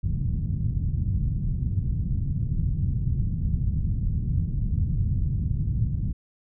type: low-pass noise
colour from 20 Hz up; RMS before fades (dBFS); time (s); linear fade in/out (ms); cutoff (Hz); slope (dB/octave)
white; -25; 0.03-6.13; 10; 140; 24
effects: none

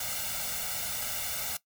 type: noise with comb filter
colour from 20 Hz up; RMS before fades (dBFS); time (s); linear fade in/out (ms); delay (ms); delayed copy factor
white; -34; 0-1.57; 5; 1.4; +0.85
effects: noise-tail reverb RT60 0.1 s tail -18 dB re dry

